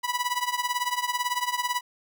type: tone with tremolo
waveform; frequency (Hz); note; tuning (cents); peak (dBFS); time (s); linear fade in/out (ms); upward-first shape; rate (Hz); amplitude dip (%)
sawtooth; 983; B5; -8; -18; 0.03-1.81; 20; triangle; 18; 90
effects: none